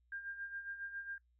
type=tone with tremolo; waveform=sine; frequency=1601 Hz; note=G6; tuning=36 cents sharp; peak=-40 dBFS; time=0.12-1.18 s; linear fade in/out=2 ms; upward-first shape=sine; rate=7.3 Hz; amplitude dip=65%; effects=noise-tail reverb RT60 0.1 s tail -18 dB re dry + added 60 Hz sine -70 dBFS peak until 1.39 s